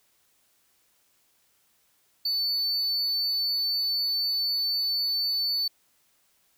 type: tone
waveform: triangle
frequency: 4498 Hz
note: C#8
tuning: 24 cents sharp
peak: -23 dBFS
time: 2.25-5.68 s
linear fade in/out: 5 ms
effects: white hiss -67 dBFS RMS until 6.57 s